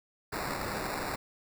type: noise with sample-and-hold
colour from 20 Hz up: white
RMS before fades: -35 dBFS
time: 0.32-1.16 s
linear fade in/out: 10 ms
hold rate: 3150 Hz
effects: none